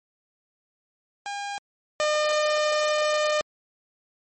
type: tone pair in turn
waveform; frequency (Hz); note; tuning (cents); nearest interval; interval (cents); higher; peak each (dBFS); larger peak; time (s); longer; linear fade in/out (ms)
sawtooth; 808 / 605.3; G#5 / D#5; -48 / -48; perfect fourth; 500; first; -26 / -17; second; 1.26-1.58 / 2-3.41; second; 0
effects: MP3 32 kbps